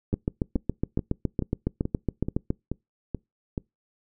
two click trains, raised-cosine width 3 ms, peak -15 / -11 dBFS, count 9 / 18, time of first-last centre 0.13-3.578 / 0.14-2.504 s, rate 2.32 / 7.19 Hz, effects noise-tail reverb RT60 0.2 s tail -26 dB re dry

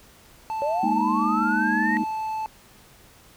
triangle tone with pitch glide, 880 to 874.9 Hz, A5 to A5, 0 to -10 cents, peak -24 dBFS, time 0.5-2.46 s, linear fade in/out 0 ms, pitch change -10 cents, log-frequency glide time 0.92-1.54 s
sine linear sweep, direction up, 553 to 1896 Hz, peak -23 dBFS, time 0.62-1.97 s, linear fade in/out 0 ms
sine chord, Ab suspended second, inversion none, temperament equal, 207.7 / 233.1 / 311.1 Hz, Ab3 / Bb3 / Eb4, 0 / 0 / 0 cents, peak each -27 dBFS, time 0.83-2.04 s, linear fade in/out 5 ms
effects pink hiss -52 dBFS RMS until 3.36 s

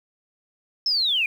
sine linear sweep, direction down, 5330 to 2349 Hz, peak -19 dBFS, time 0.86-1.26 s, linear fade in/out 2 ms, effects 8-bit

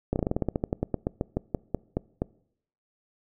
slowing click train, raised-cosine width 2 ms, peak -12 dBFS, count 21, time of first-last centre 0.13-2.22 s, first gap 29 ms, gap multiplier 1.12, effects noise-tail reverb RT60 0.7 s tail -24 dB re dry

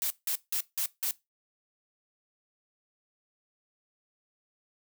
blue noise bursts, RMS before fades -30 dBFS, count 5, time 0.02-1.11 s, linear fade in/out 0 ms, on 82 ms, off 170 ms, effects noise-tail reverb RT60 0.2 s tail -19 dB re dry

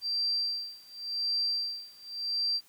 sine tone with tremolo, 4706 Hz, D8, 3 cents sharp, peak -26 dBFS, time 0.01-2.61 s, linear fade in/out 50 ms, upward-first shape sine, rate 0.9 Hz, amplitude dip 95%, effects white hiss -61 dBFS RMS until 2.68 s

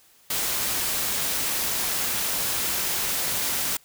white noise, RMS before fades -26 dBFS, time 0.3-3.77 s, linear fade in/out 5 ms, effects white hiss -57 dBFS RMS until 3.84 s

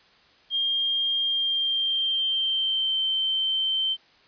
sine tone with pitch glide, 3212 to 3108 Hz, G7 to G7, +41 to -16 cents, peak -22 dBFS, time 0.5-3.97 s, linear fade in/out 50 ms, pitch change -57 cents, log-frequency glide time 1.2-2.99 s, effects white hiss -57 dBFS RMS until 4.27 s + resampled to 11025 Hz

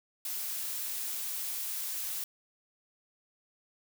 blue noise, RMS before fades -36 dBFS, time 0.25-2.24 s, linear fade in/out 2 ms, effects none

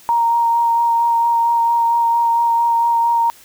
sine tone with vibrato, 932.3 Hz, A#5, in tune, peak -12 dBFS, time 0.09-3.3 s, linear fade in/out 0 ms, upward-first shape sine, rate 4.4 Hz, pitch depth 12 cents each way, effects white hiss -45 dBFS RMS until 3.44 s

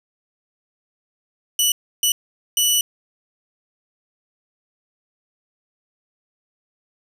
15% pulse tone bursts at uneven times, 2960 Hz, F#7, in tune, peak -8 dBFS, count 3, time 1.59-1.72 / 2.03-2.12 / 2.57-2.81 s, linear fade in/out 2 ms, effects 7-bit

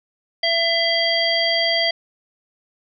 harmonic tone with a mistuned harmonic, 670 Hz, E5, 28 cents sharp, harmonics 1 / 3 / 5 / 7, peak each -22 / -22 / -22 / -22 dBFS, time 0.43-1.91 s, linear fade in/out 5 ms, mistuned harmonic 5, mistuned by -57 cents, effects none

